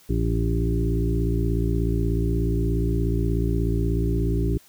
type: harmonic tone with a mistuned harmonic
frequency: 56.7 Hz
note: A#1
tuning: 47 cents flat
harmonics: 1 / 2 / 3 / 5 / 6 / 7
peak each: -23 / -26 / -28 / -30 / -31 / -31 dBFS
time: 0.09-4.58 s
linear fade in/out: 10 ms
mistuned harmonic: 1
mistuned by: +18 cents
effects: white hiss -54 dBFS RMS until 4.68 s